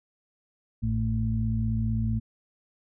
harmonic tone, 55.6 Hz, A1, 19 cents sharp, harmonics 1 / 2 / 4, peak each -30 / -26 / -30 dBFS, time 0.82-2.2 s, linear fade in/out 20 ms, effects none

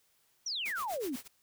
sine exponential sweep, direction down, 6030 to 233.1 Hz, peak -33 dBFS, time 0.46-1.16 s, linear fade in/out 5 ms
white noise with tremolo, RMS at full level -43 dBFS, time 0.65-1.28 s, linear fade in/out 10 ms, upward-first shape sine, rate 8.1 Hz, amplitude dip 95%
effects white hiss -71 dBFS RMS until 1.42 s

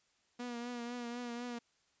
sawtooth tone with vibrato, 240.5 Hz, B3, 46 cents flat, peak -36 dBFS, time 0.39-1.59 s, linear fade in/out 10 ms, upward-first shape triangle, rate 4 Hz, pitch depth 45 cents each way, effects white hiss -74 dBFS RMS until 2 s + resampled to 16000 Hz

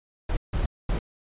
brown noise bursts at uneven times, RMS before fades -25 dBFS, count 3, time 0.29-0.37 / 0.53-0.66 / 0.89-0.99 s, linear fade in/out 5 ms, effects resampled to 8000 Hz

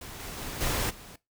pink noise with level steps, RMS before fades -42 / -39 / -37 / -29 / -47 dBFS, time 0.01-1.16 s, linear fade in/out 5 ms, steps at 0.19 / 0.37 / 0.6 / 0.89 s, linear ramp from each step 20 ms, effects noise-tail reverb RT60 0.2 s tail -19 dB re dry

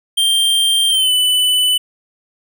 square tone with pitch glide, 3171 to 2993 Hz, G7 to F#7, +19 to +19 cents, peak -12 dBFS, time 0.17-1.78 s, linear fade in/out 10 ms, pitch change -100 cents, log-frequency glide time 0.89-1.12 s, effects none

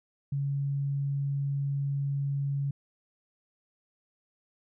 sine tone, 140 Hz, C#3, 18 cents sharp, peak -27 dBFS, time 0.32-2.71 s, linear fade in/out 5 ms, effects none

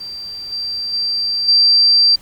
sine tone with level steps, 4699 Hz, D8, in tune, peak -26 / -20 / -16 / -8 dBFS, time 0-2.16 s, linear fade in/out 10 ms, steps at 0.52 / 0.93 / 1.48 s, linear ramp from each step 5 ms, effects pink hiss -46 dBFS RMS until 2.21 s

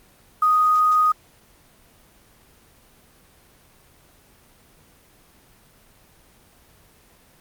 sine tone with quantisation, 1244.5 Hz, D#6, in tune, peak -14 dBFS, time 0.42-1.12 s, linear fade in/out 5 ms, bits 7, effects pink hiss -54 dBFS RMS until 7.4 s + Opus 24 kbps

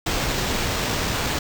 pink noise with sample-and-hold, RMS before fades -24 dBFS, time 0.06-1.39 s, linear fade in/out 5 ms, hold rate 11025 Hz, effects none

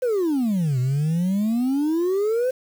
sine exponential two-way sweep, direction down then up, 523.3 to 123.47 to 523.3 Hz, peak -16 dBFS, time 0.02-2.51 s, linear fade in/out 10 ms, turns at 0.79 s, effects tanh soft clip ceiling -18 dBFS + 7-bit

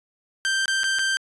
sawtooth tone with dropouts, 1568 Hz, G6, in tune, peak -17 dBFS, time 0.45-1.17 s, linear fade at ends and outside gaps 0 ms, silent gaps 0.657-0.68 / 0.834-0.841 / 0.987-0.992 s, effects resampled to 22050 Hz

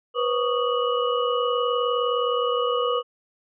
sine tone cluster, 486.6 / 526 / 1124 / 1231 / 2932 Hz, B4 / C5 / C#6 / D#6 / F#7, -26 / +9 / +24 / -19 / -16 cents, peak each -23 / -31 / -29 / -27 / -32 dBFS, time 0.14-3.03 s, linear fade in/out 50 ms, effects none

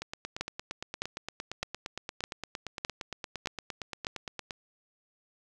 two click trains, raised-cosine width 0.2 ms, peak -19 / -14 dBFS, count 40 / 7, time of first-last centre 0.02-4.508 / 0.41-4.069 s, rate 8.69 / 1.64 Hz, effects none

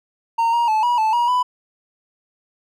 triangle tone with pitch steps, 920 / 943 / 868 / 966 / 875 / 956 / 995 Hz, A#5 / A#5 / A5 / B5 / A5 / A#5 / B5, -23 / +20 / -24 / -39 / -10 / +43 / +13 cents, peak -13 dBFS, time 0.38-1.43 s, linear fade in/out 10 ms, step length 150 ms, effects none

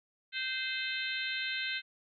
harmonic tone with a mistuned harmonic, 519 Hz, C5, 14 cents flat, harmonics 3 / 4 / 5 / 6 / 7 / 8, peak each -38 / -39 / -40 / -41 / -41 / -42 dBFS, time 0.32-1.82 s, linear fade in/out 50 ms, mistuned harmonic 8, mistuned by -32 cents, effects none

